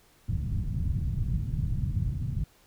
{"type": "low-pass noise", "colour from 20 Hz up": "white", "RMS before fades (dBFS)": -29, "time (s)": [0.28, 2.44], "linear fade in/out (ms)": 5, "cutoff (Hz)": 140, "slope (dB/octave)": 24, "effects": ["pink hiss -61 dBFS RMS until 2.66 s"]}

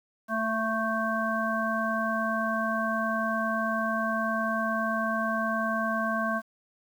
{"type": "harmonic tone with a mistuned harmonic", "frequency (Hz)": 222.6, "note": "A3", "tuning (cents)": 20, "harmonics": [1, 3, 5, 7], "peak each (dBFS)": [-31, -31, -31, -31], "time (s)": [0.28, 6.42], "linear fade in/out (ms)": 50, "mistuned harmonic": 5, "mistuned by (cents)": -20, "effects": ["9-bit"]}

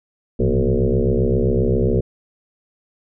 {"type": "tone with frequency modulation", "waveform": "sine", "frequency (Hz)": 164.81, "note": "E3", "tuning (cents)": 0, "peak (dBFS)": -14, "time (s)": [0.39, 2.01], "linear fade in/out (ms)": 10, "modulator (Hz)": 67.5, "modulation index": 4.9, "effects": []}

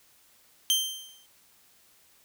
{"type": "tone with exponential decay", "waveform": "sawtooth", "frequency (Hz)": 3136, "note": "G7", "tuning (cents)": 0, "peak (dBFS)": -16, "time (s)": [0.7, 1.26], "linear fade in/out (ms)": 0, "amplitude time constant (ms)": 120, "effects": ["white hiss -61 dBFS RMS until 2.24 s"]}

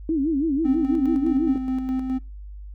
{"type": "tone with vibrato", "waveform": "sine", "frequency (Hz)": 298.3, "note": "D4", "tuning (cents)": 27, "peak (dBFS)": -19, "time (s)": [0.09, 1.56], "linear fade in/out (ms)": 2, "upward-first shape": "sine", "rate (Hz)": 6.1, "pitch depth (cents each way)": 190}
{"type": "tone with tremolo", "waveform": "triangle", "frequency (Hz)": 259.8, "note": "C4", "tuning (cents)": -12, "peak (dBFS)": -19, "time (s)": [0.64, 2.19], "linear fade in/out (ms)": 20, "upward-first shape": "square", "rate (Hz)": 4.8, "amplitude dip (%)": 40}
{"effects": ["noise-tail reverb RT60 0.3 s tail -24 dB re dry", "added 50 Hz sine -35 dBFS peak until 2.74 s"]}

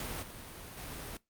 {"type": "noise with level steps", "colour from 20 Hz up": "pink", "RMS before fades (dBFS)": [-39, -47, -43], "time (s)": [0, 1.17], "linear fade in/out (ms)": 2, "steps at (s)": [0.22, 0.77], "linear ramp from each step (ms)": 10, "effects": ["noise-tail reverb RT60 0.2 s tail -21 dB re dry", "Opus 48 kbps"]}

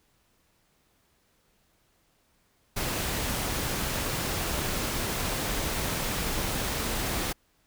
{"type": "noise", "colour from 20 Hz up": "pink", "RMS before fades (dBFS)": -30, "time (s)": [2.76, 7.33], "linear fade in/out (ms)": 10, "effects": ["pink hiss -68 dBFS RMS until 7.66 s"]}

